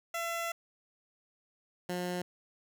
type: tone pair in turn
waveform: 15% pulse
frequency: 675 / 178.78 Hz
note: E5 / F3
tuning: +41 / +41 cents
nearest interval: octave + major seventh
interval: 2300 cents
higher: first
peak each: -27 dBFS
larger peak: neither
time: 0.14-0.52 / 1.89-2.22 s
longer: first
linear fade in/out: 5 ms
effects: none